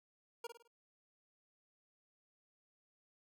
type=tone with echo; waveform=25% pulse; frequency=470 Hz; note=A#4; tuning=14 cents sharp; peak=-38 dBFS; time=0.44-0.47 s; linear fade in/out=5 ms; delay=52 ms; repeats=4; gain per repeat=-7 dB; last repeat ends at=0.678 s; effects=none